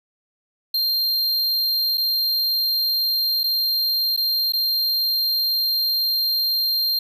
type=tone with dropouts; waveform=square; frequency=4186 Hz; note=C8; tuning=in tune; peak=-19 dBFS; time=0.74-6.99 s; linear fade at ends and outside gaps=5 ms; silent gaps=1.974-1.978 / 3.434-3.439 / 4.165-4.174 / 4.523-4.534 s; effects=none